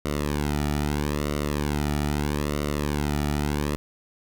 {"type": "tone with flanger", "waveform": "sawtooth", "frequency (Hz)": 73.42, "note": "D2", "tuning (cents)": 0, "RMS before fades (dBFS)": -26, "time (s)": [0.05, 3.76], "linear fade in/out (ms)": 0, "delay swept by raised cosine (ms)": [1.2, 1.91], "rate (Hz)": 0.78, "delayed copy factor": -0.85, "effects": []}